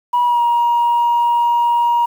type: tone with pitch glide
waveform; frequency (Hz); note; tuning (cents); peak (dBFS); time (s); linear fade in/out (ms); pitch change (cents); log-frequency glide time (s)
sine; 970 to 948.4; B5 to A#5; -31 to +30; -10; 0.13-2.06; 10; -39; 0.24-0.41
effects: tanh soft clip ceiling -9 dBFS + 7-bit